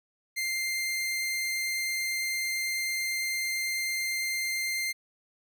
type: tone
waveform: sawtooth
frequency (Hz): 2097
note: C7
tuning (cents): +3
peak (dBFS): -25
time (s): 0.36-4.93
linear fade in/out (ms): 20
effects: none